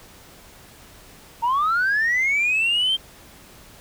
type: linear sweep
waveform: sine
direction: up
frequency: 904 to 3183 Hz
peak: -16 dBFS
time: 1.42-2.97 s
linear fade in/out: 20 ms
effects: tanh soft clip ceiling -15 dBFS + pink hiss -47 dBFS RMS until 3.8 s